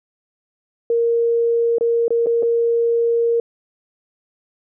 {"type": "tone with dropouts", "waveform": "sine", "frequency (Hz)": 466.2, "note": "A#4", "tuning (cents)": 0, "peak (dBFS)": -14, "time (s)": [0.9, 3.4], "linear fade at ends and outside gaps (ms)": 2, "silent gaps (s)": [[1.784, 1.809], [2.081, 2.105], [2.261, 2.268], [2.425, 2.43]], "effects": []}